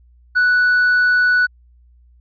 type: tone with tanh clipping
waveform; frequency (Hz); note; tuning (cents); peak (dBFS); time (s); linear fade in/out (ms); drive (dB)
sine; 1480; F#6; 0; -12; 0.35-1.47; 20; 2
effects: added 60 Hz sine -47 dBFS peak until 2.2 s + resampled to 11025 Hz